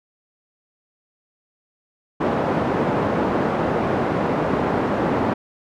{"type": "band-pass noise", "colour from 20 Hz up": "pink", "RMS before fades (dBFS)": -21, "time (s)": [2.2, 5.34], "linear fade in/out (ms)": 10, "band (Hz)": [180, 1000], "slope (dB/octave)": 12, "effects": []}